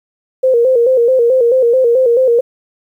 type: tone with vibrato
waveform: sine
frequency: 493.9 Hz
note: B4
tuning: in tune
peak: -7 dBFS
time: 0.43-2.41 s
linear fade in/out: 10 ms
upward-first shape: square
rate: 4.6 Hz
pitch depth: 86 cents each way
effects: 8-bit